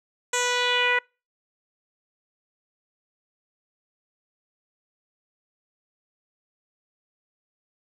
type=tone with low-pass filter sweep; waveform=10% pulse; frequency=491.4 Hz; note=B4; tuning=9 cents flat; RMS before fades=-23 dBFS; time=0.33-0.99 s; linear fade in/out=5 ms; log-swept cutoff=7800 to 2000 Hz; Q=2.8; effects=noise-tail reverb RT60 0.3 s tail -26 dB re dry